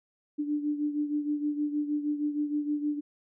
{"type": "beating tone pair", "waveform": "sine", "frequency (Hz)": [294.4, 300.8], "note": ["D4", "D4"], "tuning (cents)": [4, 42], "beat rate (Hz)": 6.4, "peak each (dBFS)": [-28, -34], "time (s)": [0.38, 3.01], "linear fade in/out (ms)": 20, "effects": []}